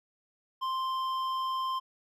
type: tone with hard clipping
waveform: sine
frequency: 1046.5 Hz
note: C6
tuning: in tune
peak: -31 dBFS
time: 0.61-1.8 s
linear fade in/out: 20 ms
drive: 8 dB
effects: none